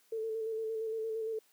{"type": "tone with vibrato", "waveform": "sine", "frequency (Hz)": 444, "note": "A4", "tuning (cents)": 16, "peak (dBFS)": -33, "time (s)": [0.12, 1.39], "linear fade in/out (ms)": 5, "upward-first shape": "square", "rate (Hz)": 8.7, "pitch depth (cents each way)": 23, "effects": ["white hiss -68 dBFS RMS until 1.52 s", "high-pass 200 Hz 12 dB/octave"]}